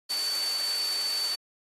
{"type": "tone in noise", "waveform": "sine", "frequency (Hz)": 4528, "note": "C#8", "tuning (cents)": 36, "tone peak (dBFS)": -27, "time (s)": [0.09, 1.36], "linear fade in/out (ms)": 20, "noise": "white", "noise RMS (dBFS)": -35, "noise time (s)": [0.09, 1.36], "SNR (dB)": 5, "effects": ["high-pass 400 Hz 12 dB/octave", "AAC 32 kbps"]}